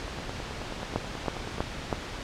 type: two click trains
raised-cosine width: 1 ms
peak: -22 / -12 dBFS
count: 15 / 4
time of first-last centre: 0.08-1.582 / 0.96-1.928 s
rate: 9.32 / 3.1 Hz
effects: pink hiss -37 dBFS RMS until 2.23 s + low-pass 5000 Hz 12 dB/octave